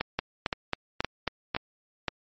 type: two click trains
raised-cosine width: 0.3 ms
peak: -11 / -10 dBFS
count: 5 / 6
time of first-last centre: 0.01-2.083 / 0.19-1.549 s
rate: 1.93 / 3.68 Hz
effects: MP3 32 kbps